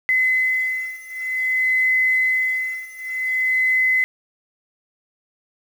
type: beating tone pair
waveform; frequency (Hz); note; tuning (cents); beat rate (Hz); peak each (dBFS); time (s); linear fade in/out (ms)
sine; 2034 / 2034.53; C7 / C7; -50 / -49; 0.53; -21 / -20; 0.09-4.04; 0
effects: 7-bit